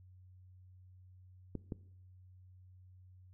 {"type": "clicks", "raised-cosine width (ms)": 3, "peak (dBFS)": -26, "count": 2, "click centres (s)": [1.553, 1.722], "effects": ["noise-tail reverb RT60 0.7 s tail -20 dB re dry", "added 92 Hz sine -56 dBFS peak until 3.33 s"]}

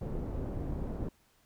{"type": "low-pass noise", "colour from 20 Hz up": "pink", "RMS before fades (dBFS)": -36, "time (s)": [0.01, 1.09], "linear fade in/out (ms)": 5, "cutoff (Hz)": 440, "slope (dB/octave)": 12, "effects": ["pink hiss -68 dBFS RMS until 1.45 s"]}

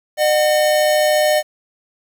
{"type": "tone pair together", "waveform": "square", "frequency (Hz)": [607, 741], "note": ["D#5", "F#5"], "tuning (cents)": [-43, 2], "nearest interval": "minor third", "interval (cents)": 345, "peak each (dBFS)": [-14, -21], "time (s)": [0.17, 1.43], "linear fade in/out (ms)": 50, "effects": ["8-bit"]}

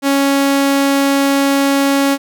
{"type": "tone", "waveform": "sawtooth", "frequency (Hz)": 277.2, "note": "C#4", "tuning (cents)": 0, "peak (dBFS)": -7, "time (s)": [0.02, 2.18], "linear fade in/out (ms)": 50, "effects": []}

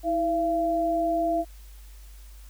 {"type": "tone pair together", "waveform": "sine", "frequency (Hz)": [323.8, 679.8], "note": ["E4", "F5"], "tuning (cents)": [-31, -47], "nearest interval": "octave + minor second", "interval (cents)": 1284, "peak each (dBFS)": [-28, -23], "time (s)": [0.03, 1.45], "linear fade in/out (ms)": 50, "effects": ["added 50 Hz sine -43 dBFS peak until 2.49 s", "white hiss -56 dBFS RMS until 2.49 s"]}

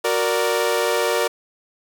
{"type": "chord", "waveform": "sawtooth", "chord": "Gb augmented", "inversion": "none", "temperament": "equal", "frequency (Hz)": [370, 466.2, 587.3], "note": ["Gb4", "Bb4", "D5"], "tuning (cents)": [0, 0, 0], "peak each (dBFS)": [-21, -17, -19], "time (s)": [0.04, 1.28], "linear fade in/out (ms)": 10, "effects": ["8-bit"]}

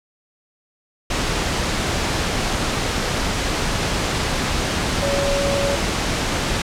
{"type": "tone in noise", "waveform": "sine", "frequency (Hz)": 561, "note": "C#5", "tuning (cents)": 21, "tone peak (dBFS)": -20, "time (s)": [5.02, 5.76], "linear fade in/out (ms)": 5, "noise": "pink", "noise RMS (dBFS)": -21, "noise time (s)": [1.1, 6.62], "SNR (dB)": -2, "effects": ["low-pass 7000 Hz 12 dB/octave"]}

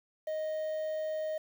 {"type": "tone with quantisation", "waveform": "triangle", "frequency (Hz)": 622.3, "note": "D#5", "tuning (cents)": 0, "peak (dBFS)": -30, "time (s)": [0.27, 1.38], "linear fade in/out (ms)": 5, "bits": 9, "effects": []}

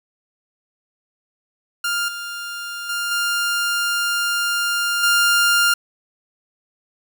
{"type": "tone with level steps", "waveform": "sawtooth", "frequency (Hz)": 1400, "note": "F6", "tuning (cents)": 4, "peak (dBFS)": [-16, -24, -18, -15, -10], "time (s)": [1.84, 5.74], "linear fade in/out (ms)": 5, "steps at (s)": [2.08, 2.89, 3.11, 5.03], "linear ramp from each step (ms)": 5, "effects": ["8-bit"]}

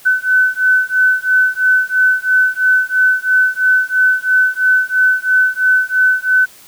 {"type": "beating tone pair", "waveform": "sine", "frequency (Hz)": [1510, 1513], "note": ["F#6", "F#6"], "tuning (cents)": [35, 38], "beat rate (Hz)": 3, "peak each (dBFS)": -13, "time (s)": [0.05, 6.46], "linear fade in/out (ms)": 20, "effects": ["white hiss -42 dBFS RMS until 6.67 s"]}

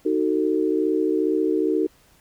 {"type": "chord", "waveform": "sine", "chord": "D# diminished", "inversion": "none", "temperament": "just", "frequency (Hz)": [311.1, 373.4, 448], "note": ["D#4", "F#4", "A4"], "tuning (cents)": [0, 16, 31], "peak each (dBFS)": [-22, -23, -24], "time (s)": [0.05, 1.87], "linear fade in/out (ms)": 10, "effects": ["pink hiss -57 dBFS RMS until 2.2 s"]}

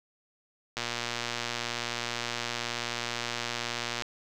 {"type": "click train", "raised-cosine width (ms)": 0.2, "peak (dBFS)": -14, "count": 388, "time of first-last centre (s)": [0.77, 4.022], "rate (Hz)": 119, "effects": []}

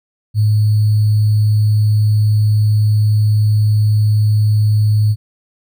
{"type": "tone with sample-and-hold", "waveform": "sine", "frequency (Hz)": 106.3, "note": "G#2", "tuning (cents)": 41, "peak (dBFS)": -9, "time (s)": [0.34, 5.16], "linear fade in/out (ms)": 50, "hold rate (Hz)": 4410, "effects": []}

